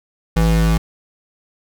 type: tone pair together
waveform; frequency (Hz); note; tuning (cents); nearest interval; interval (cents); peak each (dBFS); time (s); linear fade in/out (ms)
square; 54.93 / 164.4; A1 / E3; -2 / -4; octave + perfect fifth; 1898; -15 / -19; 0.36-0.78; 10
effects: none